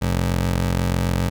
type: ring-modulated tone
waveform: 25% pulse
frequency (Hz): 88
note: F2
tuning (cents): +14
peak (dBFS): -12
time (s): 0.01-1.3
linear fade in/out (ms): 20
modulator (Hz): 23.3
effects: none